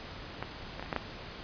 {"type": "clicks", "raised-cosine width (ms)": 0.5, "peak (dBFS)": [-19, -24, -24, -29, -16, -14], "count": 6, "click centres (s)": [0.426, 0.796, 0.826, 0.861, 0.928, 0.963], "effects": ["pink hiss -44 dBFS RMS until 1.43 s", "resampled to 11025 Hz"]}